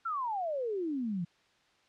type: exponential sweep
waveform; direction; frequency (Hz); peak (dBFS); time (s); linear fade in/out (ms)
sine; down; 1396.9 to 164.2; -31; 0.05-1.25; 10
effects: white hiss -67 dBFS RMS until 1.88 s + low-pass 4000 Hz 12 dB/octave